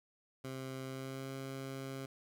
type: tone with pitch glide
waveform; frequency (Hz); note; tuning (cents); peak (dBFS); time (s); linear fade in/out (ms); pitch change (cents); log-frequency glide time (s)
15% pulse; 132 to 134.46; C3 to C3; +16 to +48; -35; 0.44-2.06; 5; +32; 0.86-1.3
effects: none